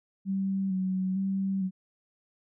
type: tone with vibrato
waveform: sine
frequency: 190.4 Hz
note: F#3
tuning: 50 cents sharp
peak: -26 dBFS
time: 0.25-1.71 s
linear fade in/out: 50 ms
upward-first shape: square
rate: 1.1 Hz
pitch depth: 28 cents each way
effects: none